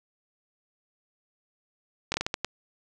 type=slowing click train; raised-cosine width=0.2 ms; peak=-10 dBFS; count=7; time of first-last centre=2.12-2.446 s; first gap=21 ms; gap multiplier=1.38; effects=none